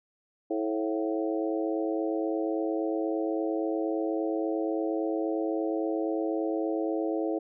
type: harmonic tone with a mistuned harmonic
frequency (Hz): 108.6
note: A2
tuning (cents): -22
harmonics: 3 / 4 / 5 / 6 / 7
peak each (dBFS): -29 / -33 / -34 / -37 / -41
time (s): 0.5-7.39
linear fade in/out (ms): 10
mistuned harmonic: 6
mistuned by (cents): +65
effects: none